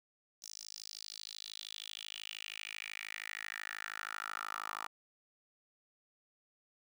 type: tone with high-pass filter sweep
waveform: 10% pulse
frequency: 52.9 Hz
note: G#1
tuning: 33 cents sharp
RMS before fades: -45 dBFS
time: 0.42-4.87 s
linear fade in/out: 5 ms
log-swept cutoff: 5800 to 1100 Hz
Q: 4.4
effects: none